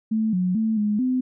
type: tone with pitch steps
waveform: sine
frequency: 219.7 / 182 / 221 / 209.2 / 255.1 Hz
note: A3 / F#3 / A3 / G#3 / C4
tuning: -2 / -28 / +8 / +13 / -44 cents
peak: -19 dBFS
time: 0.11-1.21 s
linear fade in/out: 10 ms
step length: 220 ms
effects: none